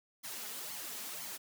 white noise with flanger, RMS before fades -43 dBFS, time 0.23-1.38 s, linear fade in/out 20 ms, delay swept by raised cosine 0.93 to 4.83 ms, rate 2 Hz, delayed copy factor +0.65, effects high-pass 150 Hz 12 dB/octave

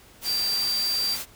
sine tone in noise, 4699 Hz, D8, in tune, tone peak -23 dBFS, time 0.24-1.18 s, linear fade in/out 50 ms, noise white, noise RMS -33 dBFS, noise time 0.21-1.26 s, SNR +7 dB, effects pink hiss -52 dBFS RMS until 1.35 s

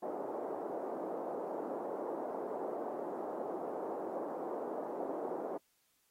pink band-pass noise, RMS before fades -40 dBFS, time 0.02-5.58 s, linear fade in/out 10 ms, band 330 to 810 Hz, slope 24 dB/octave, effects white hiss -75 dBFS RMS until 6.1 s + AAC 48 kbps

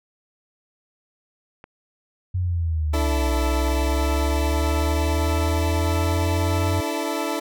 clicks, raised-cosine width 0.5 ms, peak -26 / -23 dBFS, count 2, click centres 1.641 / 3.684 s
sine linear two-way sweep, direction down then up, 92.5 to 61.74 to 92.5 Hz, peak -20 dBFS, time 2.34-6.81 s, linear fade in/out 10 ms, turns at 3.35 s
20% pulse chord, D suspended second, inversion none, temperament equal with one note detuned, 290.3 / 329.6 / 440 Hz, D4 / E4 / A4, -20 / 0 / 0 cents, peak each -23 / -22 / -25 dBFS, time 2.93-7.4 s, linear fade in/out 10 ms
effects none

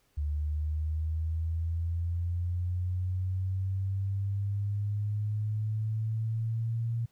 sine linear sweep, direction up, 73.42 to 116.54 Hz, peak -28 dBFS, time 0.17-7.06 s, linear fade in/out 10 ms, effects pink hiss -70 dBFS RMS until 7.11 s

